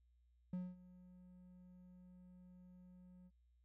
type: tone with ADSR envelope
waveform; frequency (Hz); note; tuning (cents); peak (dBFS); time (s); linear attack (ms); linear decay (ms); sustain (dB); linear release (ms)
triangle; 181.1; F#3; -37; -37; 0.53-3.31; 4; 220; -20; 45
effects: added 60 Hz sine -70 dBFS peak until 3.64 s